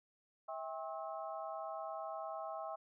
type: harmonic tone with a mistuned harmonic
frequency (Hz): 215.8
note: A3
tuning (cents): -33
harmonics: 3 / 4 / 5 / 6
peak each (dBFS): -44 / -46 / -48 / -50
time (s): 0.48-2.76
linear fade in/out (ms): 10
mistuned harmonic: 4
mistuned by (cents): -140
effects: none